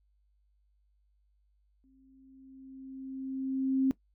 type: tone with exponential growth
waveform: sine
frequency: 265.5 Hz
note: C4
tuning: 25 cents sharp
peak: -22 dBFS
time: 1.84-3.91 s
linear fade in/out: 0 ms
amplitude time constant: 450 ms
effects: noise-tail reverb RT60 0.1 s tail -18 dB re dry + added 50 Hz sine -67 dBFS peak until 4.14 s